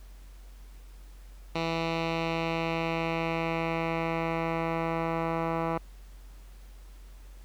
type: tone with low-pass filter sweep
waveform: 10% pulse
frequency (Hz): 164.81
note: E3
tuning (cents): 0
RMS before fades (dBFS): -30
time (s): 1.55-5.78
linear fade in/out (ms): 5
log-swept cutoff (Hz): 3600 to 1500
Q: 1.8
effects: added 46 Hz sine -45 dBFS peak until 7.44 s + pink hiss -60 dBFS RMS until 7.44 s